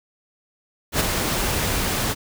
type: noise with ADSR envelope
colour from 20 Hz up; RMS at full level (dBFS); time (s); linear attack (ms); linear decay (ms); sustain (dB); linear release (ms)
pink; -18; 0.92-2.15; 82; 11; -5; 37
effects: none